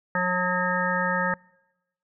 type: harmonic tone with a mistuned harmonic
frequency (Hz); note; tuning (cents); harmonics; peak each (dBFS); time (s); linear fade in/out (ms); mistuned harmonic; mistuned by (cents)
180.8; F#3; -40; 1 / 3 / 5 / 7 / 9 / 10; -29 / -29 / -29 / -29 / -29 / -29; 0.15-1.34; 2; 10; +23
effects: noise-tail reverb RT60 1.0 s tail -26 dB re dry